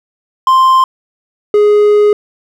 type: tone pair in turn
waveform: triangle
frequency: 1046.5 / 416.5 Hz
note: C6 / G#4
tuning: 0 / +5 cents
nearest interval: octave + major third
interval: 1595 cents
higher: first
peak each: -3 dBFS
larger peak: neither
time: 0.47-0.84 / 1.54-2.13 s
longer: second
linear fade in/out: 2 ms
effects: none